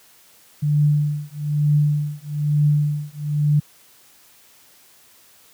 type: tone with tremolo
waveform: sine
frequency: 148 Hz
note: D3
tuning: 14 cents sharp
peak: -12 dBFS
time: 0.62-3.6 s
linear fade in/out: 10 ms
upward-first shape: triangle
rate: 1.1 Hz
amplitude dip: 100%
effects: white hiss -52 dBFS RMS until 5.53 s + high-pass 60 Hz 12 dB/octave